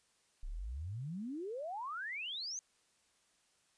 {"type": "exponential sweep", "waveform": "sine", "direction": "up", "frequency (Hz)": [30.35, 6500], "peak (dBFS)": -39, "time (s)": [0.43, 2.59], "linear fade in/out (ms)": 0, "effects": ["white hiss -73 dBFS RMS until 3.77 s", "resampled to 22050 Hz"]}